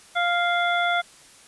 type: harmonic tone with a mistuned harmonic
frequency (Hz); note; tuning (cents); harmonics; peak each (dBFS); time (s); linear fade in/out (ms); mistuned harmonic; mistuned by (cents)
698.5; F5; 0; 1 / 2 / 3 / 5; -23 / -24 / -28 / -30; 0.15-1.02; 20; 5; -27
effects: white hiss -50 dBFS RMS until 1.47 s + resampled to 24000 Hz